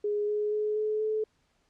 sine tone with pitch steps, 415.3 / 419.6 / 424 / 428.5 / 432.9 Hz, G#4 / G#4 / G#4 / A4 / A4, 0 / +18 / +36 / -46 / -28 cents, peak -26 dBFS, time 0.04-1.24 s, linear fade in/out 5 ms, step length 240 ms, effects pink hiss -71 dBFS RMS until 1.69 s + low-pass 7000 Hz 12 dB/octave

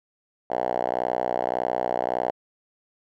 5% pulse tone with band-pass filter, 61.74 Hz, B1, in tune, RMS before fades -26 dBFS, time 0.5-2.31 s, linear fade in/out 5 ms, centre 710 Hz, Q 2.8, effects none

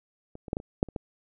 clicks, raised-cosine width 2 ms, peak -29 / -27 / -13 / -17 / -29 / -8 / -28 / -18 dBFS, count 8, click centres 0.354 / 0.482 / 0.531 / 0.569 / 0.601 / 0.829 / 0.887 / 0.962 s, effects none

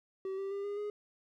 triangle tone with pitch steps, 383.2 / 391 / 399 / 407.2 / 415.5 Hz, G4 / G4 / G4 / G#4 / G#4, -39 / -4 / +31 / -34 / +1 cents, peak -33 dBFS, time 0.25-0.9 s, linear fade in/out 2 ms, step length 130 ms, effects none

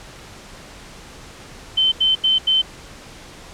sine tone bursts, 3079 Hz, G7, 32 cents flat, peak -13 dBFS, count 4, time 1.77-2.619 s, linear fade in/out 10 ms, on 150 ms, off 83 ms, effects pink hiss -40 dBFS RMS until 3.53 s + low-pass 8000 Hz 12 dB/octave

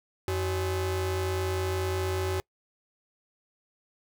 45% pulse ring-modulated tone, 233.1 Hz, A#3, in tune, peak -24 dBFS, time 0.28-2.4 s, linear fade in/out 0 ms, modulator 144 Hz, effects noise-tail reverb RT60 0.1 s tail -25 dB re dry

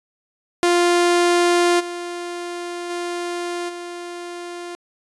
sawtooth tone with level steps, 349.2 Hz, F4, in tune, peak -10 / -23 / -20 / -26 dBFS, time 0.63-4.75 s, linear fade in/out 0 ms, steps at 1.79 / 2.89 / 3.68 s, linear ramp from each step 20 ms, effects resampled to 24000 Hz

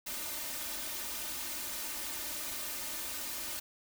white noise with comb filter, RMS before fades -39 dBFS, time 0.06-3.6 s, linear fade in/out 10 ms, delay 3.3 ms, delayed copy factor +0.9, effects none

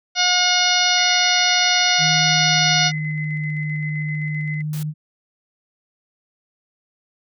harmonic tone, 721 Hz, F#5, 45 cents flat, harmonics 1 / 2 / 3 / 4 / 5 / 6 / 7 / 8, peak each -23 / -23 / -23 / -23 / -23 / -23 / -23 / -23 dBFS, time 0.15-2.92 s, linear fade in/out 50 ms
sine tone with tremolo, 2041 Hz, C7, 44 cents flat, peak -27 dBFS, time 0.97-4.62 s, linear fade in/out 10 ms, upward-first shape square, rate 7.7 Hz, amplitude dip 30%
sine tone with pitch glide, 156.7 to 152.33 Hz, D#3 to D#3, +13 to -36 cents, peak -22 dBFS, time 1.98-4.94 s, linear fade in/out 50 ms, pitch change -49 cents, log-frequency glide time 2.12-3.51 s
white noise, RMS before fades -37 dBFS, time 4.73-4.83 s, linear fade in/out 2 ms
effects none

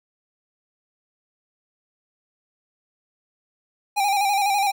square tone with vibrato, 803 Hz, G5, 41 cents sharp, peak -19 dBFS, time 3.96-4.72 s, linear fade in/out 20 ms, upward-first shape square, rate 12 Hz, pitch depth 46 cents each way, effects none

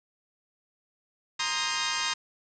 10% pulse chord, C minor seventh, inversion third, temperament equal with one note detuned, 932.3 / 1046.5 / 1244.5 / 1600 Hz, Bb5 / C6 / Eb6 / G6, 0 / 0 / 0 / +35 cents, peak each -24 dBFS, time 1.39-2.14 s, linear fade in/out 10 ms, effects resampled to 16000 Hz + 7-bit

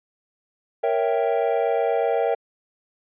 triangle chord, A# diminished seventh, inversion none, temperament equal, 466.2 / 554.4 / 659.3 / 784 Hz, A#4 / C#5 / E5 / G5, 0 / 0 / 0 / 0 cents, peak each -21 / -24 / -23 / -24 dBFS, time 0.83-2.35 s, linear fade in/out 10 ms, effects resampled to 8000 Hz

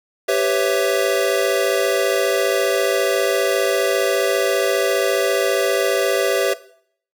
square chord, C# half-diminished seventh, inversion second, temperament equal with one note detuned, 392 / 499.6 / 554.4 / 659.3 Hz, G4 / B4 / C#5 / E5, 0 / +20 / 0 / 0 cents, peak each -22 dBFS, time 0.28-6.54 s, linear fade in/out 10 ms, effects noise-tail reverb RT60 0.6 s tail -17 dB re dry

